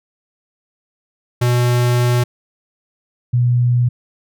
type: tone pair in turn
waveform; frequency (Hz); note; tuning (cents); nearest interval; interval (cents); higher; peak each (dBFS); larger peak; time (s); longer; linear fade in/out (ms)
square / sine; 122.2 / 122.2; B2 / B2; -18 / -18; unison; 0; neither; -13 / -11; second; 1.41-2.24 / 3.33-3.89; first; 10
effects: none